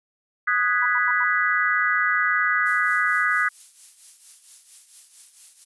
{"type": "chord", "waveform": "sine", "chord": "G# minor seventh", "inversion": "second", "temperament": "equal", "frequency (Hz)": [1244.5, 1480, 1661.2, 1975.5], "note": ["D#6", "F#6", "G#6", "B6"], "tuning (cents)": [0, 0, 0, 0], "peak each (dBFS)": -24, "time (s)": [0.47, 3.49], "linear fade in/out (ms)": 10}
{"type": "tone bursts", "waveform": "sine", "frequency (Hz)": 987.8, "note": "B5", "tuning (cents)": 0, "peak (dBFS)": -28, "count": 4, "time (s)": [0.82, 1.24], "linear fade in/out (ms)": 5, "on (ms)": 39, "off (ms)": 88}
{"type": "noise with tremolo", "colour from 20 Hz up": "violet", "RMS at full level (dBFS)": -39, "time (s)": [2.65, 5.65], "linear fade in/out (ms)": 20, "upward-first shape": "triangle", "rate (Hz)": 4.4, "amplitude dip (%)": 70}
{"effects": ["resampled to 24000 Hz"]}